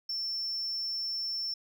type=tone; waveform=sine; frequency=5390 Hz; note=E8; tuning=38 cents sharp; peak=-29 dBFS; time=0.09-1.54 s; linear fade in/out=5 ms; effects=tanh soft clip ceiling -30 dBFS